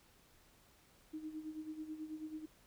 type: tone with tremolo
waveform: sine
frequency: 311.1 Hz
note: D#4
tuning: in tune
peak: -40 dBFS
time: 1.13-2.46 s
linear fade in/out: 10 ms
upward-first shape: sine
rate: 9.2 Hz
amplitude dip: 70%
effects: pink hiss -67 dBFS RMS until 2.66 s